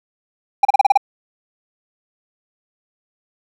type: tone bursts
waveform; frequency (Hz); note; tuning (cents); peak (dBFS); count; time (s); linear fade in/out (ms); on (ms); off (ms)
triangle; 801; G5; +37; -5; 7; 0.63-0.975; 5; 21; 33
effects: none